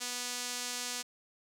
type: tone with band-pass filter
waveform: sawtooth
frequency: 245.9 Hz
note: B3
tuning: 7 cents flat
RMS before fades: -38 dBFS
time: 0-1.03 s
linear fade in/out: 20 ms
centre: 6500 Hz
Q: 1.1
effects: none

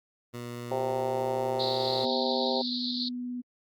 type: tone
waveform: 15% pulse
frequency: 120.3 Hz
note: B2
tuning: 45 cents flat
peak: -30 dBFS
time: 0.33-2.06 s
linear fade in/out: 20 ms
type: harmonic tone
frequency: 131 Hz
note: C3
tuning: 2 cents sharp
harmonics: 3 / 4 / 5 / 6 / 7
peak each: -33 / -31 / -36 / -34 / -37 dBFS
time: 0.71-2.62 s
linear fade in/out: 5 ms
type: band-pass noise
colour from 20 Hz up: pink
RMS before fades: -34 dBFS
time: 1.59-3.09 s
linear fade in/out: 10 ms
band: 3700 to 4600 Hz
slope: 96 dB/octave
type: tone with vibrato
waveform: sine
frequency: 246.6 Hz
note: B3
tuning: 2 cents flat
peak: -32 dBFS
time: 2.03-3.42 s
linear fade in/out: 20 ms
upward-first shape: square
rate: 19 Hz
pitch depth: 9 cents each way
effects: Opus 48 kbps

